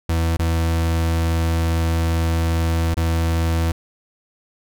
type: tone with dropouts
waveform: 40% pulse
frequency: 82.41 Hz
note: E2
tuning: in tune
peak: -16 dBFS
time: 0.09-3.72 s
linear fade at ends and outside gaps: 5 ms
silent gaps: 0.37-0.393 / 2.944-2.969 s
effects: none